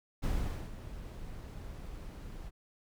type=noise with ADSR envelope; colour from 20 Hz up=brown; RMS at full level=-31 dBFS; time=0.22-2.51 s; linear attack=20 ms; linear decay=450 ms; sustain=-13 dB; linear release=36 ms; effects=none